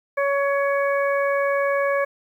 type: harmonic tone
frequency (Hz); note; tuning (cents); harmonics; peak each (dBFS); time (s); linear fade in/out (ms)
560; C#5; +18; 1 / 2 / 3 / 4; -20 / -26 / -27 / -31; 0.17-2.05; 10
effects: 9-bit